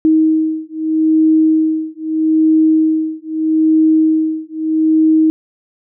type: beating tone pair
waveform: sine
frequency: 315.4 / 316.19 Hz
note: D#4 / D#4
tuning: +24 / +28 cents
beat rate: 0.79 Hz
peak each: -13 dBFS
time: 0.05-5.3 s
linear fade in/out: 0 ms
effects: none